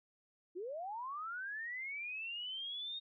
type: linear sweep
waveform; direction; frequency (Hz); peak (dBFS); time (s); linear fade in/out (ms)
sine; up; 329.6 to 3729; -40; 0.55-3; 20
effects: none